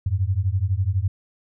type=beating tone pair; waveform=sine; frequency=89.6 / 101.6 Hz; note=F2 / G#2; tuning=+45 / -38 cents; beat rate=12 Hz; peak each=-22 dBFS; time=0.06-1.08 s; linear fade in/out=5 ms; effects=none